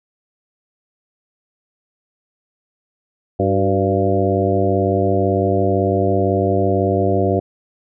harmonic tone with a mistuned harmonic, 98 Hz, G2, in tune, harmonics 1 / 2 / 3 / 4 / 5 / 6 / 7, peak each -20 / -23 / -23 / -20 / -22 / -23 / -22 dBFS, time 3.39-7.4 s, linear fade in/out 10 ms, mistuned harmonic 4, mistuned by -55 cents, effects none

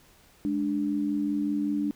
sine tone pair together, 208.3 / 293.6 Hz, G#3 / D4, +5 / 0 cents, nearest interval tritone, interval 595 cents, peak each -30 / -26 dBFS, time 0.45-1.91 s, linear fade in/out 0 ms, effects pink hiss -58 dBFS RMS until 1.95 s

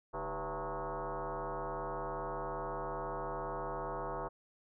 sine tone with frequency modulation, 214.3 Hz, A3, 45 cents flat, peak -36 dBFS, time 0.13-4.29 s, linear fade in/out 20 ms, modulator 177 Hz, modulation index 5.8, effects none

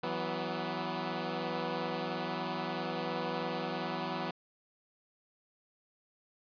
10% pulse chord, E suspended second, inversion none, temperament equal with one note detuned, 164.81 / 187.8 / 246.9 Hz, E3 / F#3 / B3, 0 / +26 / 0 cents, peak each -30 dBFS, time 0.03-4.31 s, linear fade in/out 5 ms, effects resampled to 11025 Hz

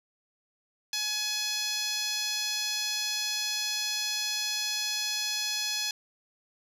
10% pulse tone with band-pass filter, 845 Hz, G#5, 30 cents sharp, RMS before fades -31 dBFS, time 0.93-5.91 s, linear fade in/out 2 ms, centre 5800 Hz, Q 1.2, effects none

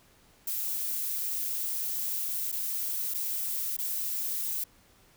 violet noise with dropouts, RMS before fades -32 dBFS, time 0.47-4.64 s, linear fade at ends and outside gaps 5 ms, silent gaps 2.518-2.525 / 3.139-3.144 / 3.768-3.786 s, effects pink hiss -61 dBFS RMS until 5.16 s

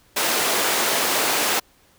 pink high-pass noise, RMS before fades -21 dBFS, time 0.16-1.6 s, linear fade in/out 10 ms, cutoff 440 Hz, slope 12 dB/octave, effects pink hiss -57 dBFS RMS until 1.98 s

